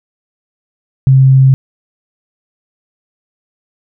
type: tone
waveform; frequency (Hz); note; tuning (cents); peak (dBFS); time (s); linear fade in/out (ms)
sine; 133.1; C3; +30; -3; 1.07-1.54; 0
effects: none